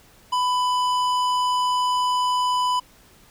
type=tone with tanh clipping; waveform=sine; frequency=997 Hz; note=B5; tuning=16 cents sharp; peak=-21 dBFS; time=0.32-2.8 s; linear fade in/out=10 ms; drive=15 dB; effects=pink hiss -53 dBFS RMS until 3.3 s